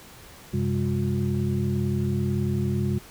sine tone cluster, 92.9 / 131 / 202.1 / 359.2 Hz, F#2 / C3 / G#3 / F4, +7 / +2 / -47 / +49 cents, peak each -28 / -26 / -27 / -32 dBFS, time 0.53-2.99 s, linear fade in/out 10 ms, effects pink hiss -47 dBFS RMS until 3.1 s

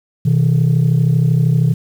sine tone pair together, 126.4 / 159.25 Hz, B2 / D#3, +41 / +41 cents, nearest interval major third, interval 400 cents, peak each -11 dBFS, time 0.25-1.74 s, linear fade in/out 10 ms, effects tanh soft clip ceiling -7 dBFS + 7-bit

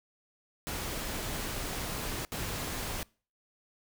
pink noise bursts at uneven times, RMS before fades -36 dBFS, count 2, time 0.67-2.25 / 2.32-3.03 s, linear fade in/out 0 ms, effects noise-tail reverb RT60 0.4 s tail -25 dB re dry

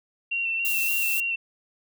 sine tone with vibrato, 2722 Hz, F7, 45 cents flat, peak -24 dBFS, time 0.31-1.36 s, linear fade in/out 10 ms, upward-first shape square, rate 3.5 Hz, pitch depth 19 cents each way
violet noise, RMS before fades -28 dBFS, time 0.65-1.2 s, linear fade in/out 0 ms
effects none

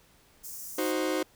white high-pass noise, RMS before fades -41 dBFS, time 0.43-0.93 s, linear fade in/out 20 ms, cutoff 5400 Hz, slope 48 dB/octave
40% pulse chord, C diminished, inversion first, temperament equal, 311.1 / 370 / 523.3 Hz, Eb4 / Gb4 / C5, 0 / 0 / 0 cents, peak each -30 / -31 / -31 dBFS, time 0.78-1.23 s, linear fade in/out 5 ms
effects pink hiss -61 dBFS RMS until 1.35 s

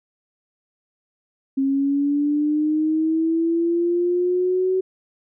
sine linear sweep, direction up, 269 to 376.5 Hz, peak -17 dBFS, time 1.57-4.81 s, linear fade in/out 10 ms, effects none

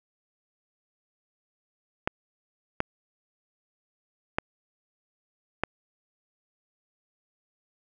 clicks, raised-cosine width 0.5 ms, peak -9 dBFS, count 4, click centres 2.075 / 2.804 / 4.385 / 5.636 s, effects none

